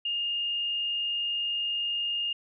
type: tone with frequency modulation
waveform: sine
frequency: 2830 Hz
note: F7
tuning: 22 cents sharp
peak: -27 dBFS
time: 0.05-2.33 s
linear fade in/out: 5 ms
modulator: 39.9 Hz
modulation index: 0.68
effects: none